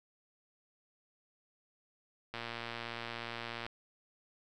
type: click train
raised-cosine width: 0.3 ms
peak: -24 dBFS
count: 156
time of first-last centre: 2.34-3.665 s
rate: 117 Hz
effects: none